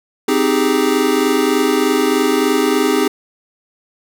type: chord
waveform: square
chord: Ab major seventh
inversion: first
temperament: equal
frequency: 261.6 / 311.1 / 392 / 415.3 Hz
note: C4 / Eb4 / G4 / Ab4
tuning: 0 / 0 / 0 / 0 cents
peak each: -19 dBFS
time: 0.28-3.08 s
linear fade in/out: 5 ms
effects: none